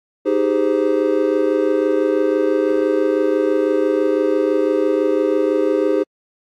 triangle chord, Ab major seventh, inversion second, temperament just, 311.5 / 389.3 / 415.3 / 519.1 Hz, Eb4 / G4 / Ab4 / C5, +2 / -12 / 0 / -14 cents, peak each -18 dBFS, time 0.25-6.04 s, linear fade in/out 20 ms, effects AAC 64 kbps

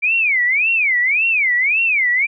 sine tone with vibrato, 2298 Hz, D7, 38 cents flat, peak -13 dBFS, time 0.02-2.27 s, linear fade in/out 20 ms, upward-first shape sine, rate 1.8 Hz, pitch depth 300 cents each way, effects none

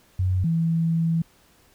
sine tone pair in turn, 92.5 / 164.82 Hz, F#2 / E3, 0 / 0 cents, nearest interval minor seventh, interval 1000 cents, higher second, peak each -19 dBFS, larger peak neither, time 0.19-0.44 / 0.44-1.22 s, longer second, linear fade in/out 5 ms, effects pink hiss -58 dBFS RMS until 1.74 s

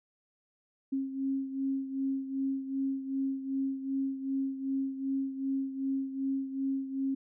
sine beating tone pair, 269.3 / 271.9 Hz, C#4 / C#4, -50 / -33 cents, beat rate 2.6 Hz, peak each -31 / -37 dBFS, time 0.92-7.15 s, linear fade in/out 10 ms, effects none

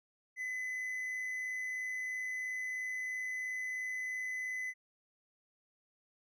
triangle tone with amplitude modulation, 2016 Hz, B6, 35 cents sharp, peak -33 dBFS, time 0.36-4.74 s, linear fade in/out 50 ms, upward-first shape sine, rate 103 Hz, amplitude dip 30%, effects none

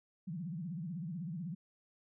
sine tone with vibrato, 169.3 Hz, E3, 46 cents sharp, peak -38 dBFS, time 0.27-1.55 s, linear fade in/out 10 ms, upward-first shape sine, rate 16 Hz, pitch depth 220 cents each way, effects none

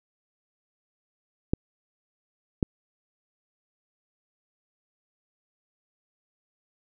clicks, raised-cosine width 3 ms, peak -9 dBFS, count 2, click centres 1.535 / 2.628 s, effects none

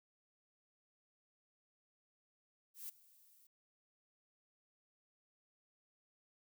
violet noise with ADSR envelope, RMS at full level -45 dBFS, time 2.74-3.47 s, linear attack 150 ms, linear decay 9 ms, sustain -22 dB, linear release 4 ms, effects none

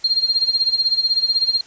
sine tone with tremolo, 4205 Hz, C8, 8 cents sharp, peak -12 dBFS, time 0.04-1.61 s, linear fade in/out 5 ms, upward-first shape sine, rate 16 Hz, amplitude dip 80%, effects white hiss -46 dBFS RMS until 1.66 s + resampled to 16000 Hz

